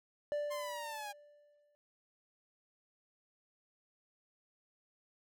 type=tone with exponential decay; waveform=triangle; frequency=587.3 Hz; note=D5; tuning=in tune; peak=-30 dBFS; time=0.32-1.75 s; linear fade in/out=0 ms; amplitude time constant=310 ms
type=linear sweep; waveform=sawtooth; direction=down; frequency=1061 to 806 Hz; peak=-38 dBFS; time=0.5-1.13 s; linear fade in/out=20 ms
effects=none